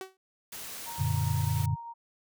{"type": "tone with exponential decay", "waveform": "sawtooth", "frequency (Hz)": 378.7, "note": "F#4", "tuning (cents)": 40, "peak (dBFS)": -30, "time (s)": [0.01, 0.17], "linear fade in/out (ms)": 1, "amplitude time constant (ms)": 34}
{"type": "noise", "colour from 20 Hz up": "white", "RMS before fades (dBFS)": -41, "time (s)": [0.52, 1.66], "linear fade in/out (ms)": 5}
{"type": "tone with tremolo", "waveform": "sine", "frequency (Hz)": 932.3, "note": "A#5", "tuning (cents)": 0, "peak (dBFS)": -38, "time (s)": [0.86, 1.94], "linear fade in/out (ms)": 20, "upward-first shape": "sine", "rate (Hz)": 10, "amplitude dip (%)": 25}
{"type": "chord", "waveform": "sine", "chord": "Gb augmented", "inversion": "none", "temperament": "equal", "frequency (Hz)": [92.5, 116.54, 146.83], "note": ["Gb2", "Bb2", "D3"], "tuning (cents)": [0, 0, 0], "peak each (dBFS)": -30, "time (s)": [0.98, 1.76], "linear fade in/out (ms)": 20}
{"effects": []}